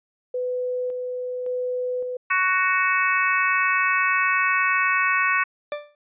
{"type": "tone with tremolo", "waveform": "sine", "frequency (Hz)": 499.9, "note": "B4", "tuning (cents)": 21, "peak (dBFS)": -23, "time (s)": [0.34, 2.17], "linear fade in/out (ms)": 5, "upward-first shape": "square", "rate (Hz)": 0.89, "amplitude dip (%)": 30}
{"type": "harmonic tone", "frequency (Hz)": 371.7, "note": "F#4", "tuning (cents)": 8, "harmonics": [3, 4, 5, 6, 7], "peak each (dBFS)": [-23, -24, -25, -26, -26], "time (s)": [2.3, 5.44], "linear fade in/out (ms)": 10}
{"type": "tone with exponential decay", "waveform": "40% pulse", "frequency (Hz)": 589, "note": "D5", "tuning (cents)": 5, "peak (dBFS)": -22, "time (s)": [5.72, 5.95], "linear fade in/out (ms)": 1, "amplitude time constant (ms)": 50}
{"effects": ["resampled to 8000 Hz"]}